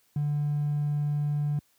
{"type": "tone with hard clipping", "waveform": "triangle", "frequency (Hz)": 146.83, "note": "D3", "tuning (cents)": 0, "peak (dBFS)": -25, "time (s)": [0.16, 1.59], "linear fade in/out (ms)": 2, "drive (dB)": 4, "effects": ["white hiss -67 dBFS RMS until 1.78 s", "high-pass 60 Hz 12 dB/octave"]}